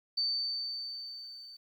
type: tone with level ramp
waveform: sine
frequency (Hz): 4562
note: C#8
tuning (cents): +49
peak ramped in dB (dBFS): -27 to -47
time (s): 0.17-1.57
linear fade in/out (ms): 10
effects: 11-bit